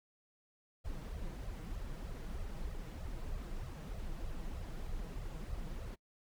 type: noise with flanger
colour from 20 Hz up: brown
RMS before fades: -42 dBFS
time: 0.84-5.96 s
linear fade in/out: 20 ms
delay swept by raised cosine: 1.5 to 6.4 ms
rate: 3.2 Hz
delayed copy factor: +1
effects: noise-tail reverb RT60 0.1 s tail -25 dB re dry